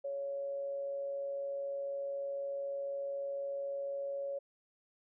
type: tone with amplitude modulation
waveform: sine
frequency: 557 Hz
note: C#5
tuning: 8 cents sharp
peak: -34 dBFS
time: 0.04-4.39 s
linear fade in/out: 10 ms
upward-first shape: sine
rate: 134 Hz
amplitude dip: 30%
effects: none